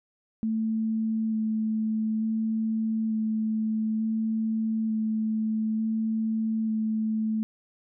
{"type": "tone with vibrato", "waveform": "sine", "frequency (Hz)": 220, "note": "A3", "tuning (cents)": 0, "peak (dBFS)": -24, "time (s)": [0.43, 7.43], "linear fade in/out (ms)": 0, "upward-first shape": "square", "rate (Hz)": 0.56, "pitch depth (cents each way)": 10, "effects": []}